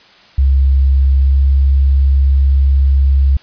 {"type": "tone with pitch glide", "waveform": "sine", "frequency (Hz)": [67.5, 68.13], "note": ["C#2", "C#2"], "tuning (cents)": [-45, -29], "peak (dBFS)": -7, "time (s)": [0.38, 3.37], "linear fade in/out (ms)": 5, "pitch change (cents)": 16, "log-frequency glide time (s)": [1.21, 1.39], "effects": ["white hiss -44 dBFS RMS until 3.42 s", "resampled to 11025 Hz"]}